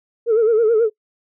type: tone with vibrato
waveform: sine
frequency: 448.4 Hz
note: A4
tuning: 33 cents sharp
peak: -10 dBFS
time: 0.26-0.9 s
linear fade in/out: 50 ms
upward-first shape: sine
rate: 9.3 Hz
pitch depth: 94 cents each way
effects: noise-tail reverb RT60 0.1 s tail -24 dB re dry + tanh soft clip ceiling -9 dBFS